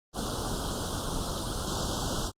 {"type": "band-stop noise", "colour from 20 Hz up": "pink", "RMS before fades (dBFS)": -31, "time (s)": [0.13, 2.32], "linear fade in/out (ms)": 50, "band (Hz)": [1500, 3000], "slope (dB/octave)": 96, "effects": ["low-pass 9000 Hz 12 dB/octave", "Opus 24 kbps"]}